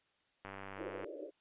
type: click train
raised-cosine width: 0.5 ms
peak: -31 dBFS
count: 59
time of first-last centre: 0.45-1.044 s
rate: 97.6 Hz
type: band-pass noise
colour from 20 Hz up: white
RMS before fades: -45 dBFS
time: 0.76-1.31 s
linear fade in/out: 50 ms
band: 300 to 600 Hz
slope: 96 dB/octave
effects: white hiss -75 dBFS RMS until 1.4 s + resampled to 8000 Hz